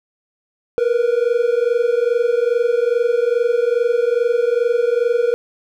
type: tone pair together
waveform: triangle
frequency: 466.2 / 488.6 Hz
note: A#4 / B4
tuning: 0 / -19 cents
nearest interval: minor second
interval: 81 cents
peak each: -15 dBFS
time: 0.78-5.34 s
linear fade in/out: 0 ms
effects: none